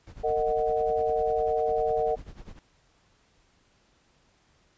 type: noise with tremolo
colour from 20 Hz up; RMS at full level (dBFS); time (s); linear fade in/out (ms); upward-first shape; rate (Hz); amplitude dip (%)
brown; -40; 0.07-2.59; 0; sine; 10; 85
type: chord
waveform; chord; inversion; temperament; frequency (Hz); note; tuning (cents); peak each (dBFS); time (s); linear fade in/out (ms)
sine; D# minor; second; equal with one note detuned; 457.6 / 622.3 / 740; A#4 / D#5 / F#5; -32 / 0 / 0; -26 / -29 / -28; 0.23-2.16; 20
effects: pink hiss -65 dBFS RMS until 4.77 s + resampled to 16000 Hz